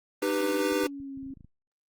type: chord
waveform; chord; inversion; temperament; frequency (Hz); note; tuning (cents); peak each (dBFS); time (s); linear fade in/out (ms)
square; Eb augmented; none; equal with one note detuned; 306.1 / 392 / 493.9; Eb4 / G4 / B4; -28 / 0 / 0; -30; 0.22-0.87; 5
type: tone with pitch glide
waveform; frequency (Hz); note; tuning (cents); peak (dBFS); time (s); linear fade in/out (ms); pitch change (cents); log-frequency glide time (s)
sine; 287.3 to 269.6; D4 to C#4; -38 to -48; -36; 0.4-1.34; 5; -110; 0.78-1.19
type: clicks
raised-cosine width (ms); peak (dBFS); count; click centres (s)
5; -38; 10; 0.723 / 0.836 / 1.002 / 1.174 / 1.229 / 1.265 / 1.306 / 1.372 / 1.408 / 1.446
effects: Opus 24 kbps